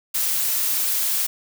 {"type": "noise", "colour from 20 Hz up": "blue", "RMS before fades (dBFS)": -22, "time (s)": [0.14, 1.27], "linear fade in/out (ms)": 10, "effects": []}